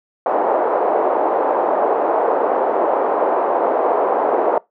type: band-pass noise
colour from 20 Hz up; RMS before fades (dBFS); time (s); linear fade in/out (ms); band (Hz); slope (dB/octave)
white; -17; 0.26-4.58; 2; 390 to 840; 24
effects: noise-tail reverb RT60 0.2 s tail -24 dB re dry